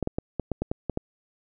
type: clicks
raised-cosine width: 2 ms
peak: -13 dBFS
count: 9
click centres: 0.027 / 0.074 / 0.185 / 0.397 / 0.517 / 0.62 / 0.715 / 0.897 / 0.974 s
effects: none